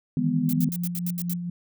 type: chord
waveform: sine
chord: E major seventh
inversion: third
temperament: just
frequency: 154.51 / 164.81 / 206 / 247.2 Hz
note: D#3 / E3 / G#3 / B3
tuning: -12 / 0 / -14 / +2 cents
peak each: -28 / -26 / -30 / -24 dBFS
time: 0.17-0.69 s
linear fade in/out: 2 ms
type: noise bursts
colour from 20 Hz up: violet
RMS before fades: -32 dBFS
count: 8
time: 0.49-1.334 s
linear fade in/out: 0 ms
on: 39 ms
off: 76 ms
type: tone with tremolo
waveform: sine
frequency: 174.61 Hz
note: F3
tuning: in tune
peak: -25 dBFS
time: 0.55-1.5 s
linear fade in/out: 5 ms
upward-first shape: sine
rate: 4.3 Hz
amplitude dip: 40%
effects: none